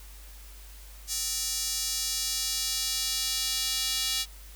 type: tone with high-pass filter sweep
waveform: square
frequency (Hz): 260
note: C4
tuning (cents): -11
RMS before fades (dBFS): -30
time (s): 1.07-4.26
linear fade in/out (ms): 50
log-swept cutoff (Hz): 5900 to 3800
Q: 1.6
effects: added 50 Hz sine -45 dBFS peak until 4.55 s + white hiss -52 dBFS RMS until 4.55 s